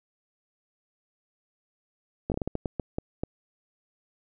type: slowing click train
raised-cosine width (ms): 2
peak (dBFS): -15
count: 11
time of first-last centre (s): 2.3-3.235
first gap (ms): 18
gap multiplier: 1.34
effects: none